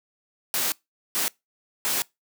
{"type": "noise bursts at uneven times", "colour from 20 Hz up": "white", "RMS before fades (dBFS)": -25, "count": 3, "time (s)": [[0.54, 0.72], [1.15, 1.28], [1.85, 2.02]], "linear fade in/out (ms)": 0, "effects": ["noise-tail reverb RT60 0.2 s tail -24 dB re dry", "high-pass 200 Hz 12 dB/octave"]}